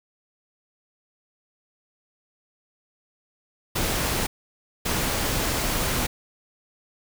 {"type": "noise bursts at uneven times", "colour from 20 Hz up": "pink", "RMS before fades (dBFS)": -25, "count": 2, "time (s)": [[3.75, 4.27], [4.85, 6.07]], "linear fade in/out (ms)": 10, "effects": []}